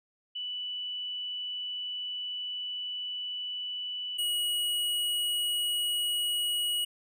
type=tone pair in turn; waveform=sine / square; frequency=2969 / 2910 Hz; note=F#7 / F#7; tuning=+5 / -29 cents; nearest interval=unison; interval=34 cents; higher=first; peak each=-33 / -28 dBFS; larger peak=second; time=0.35-4.18 / 4.18-6.85 s; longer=first; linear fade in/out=10 ms; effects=none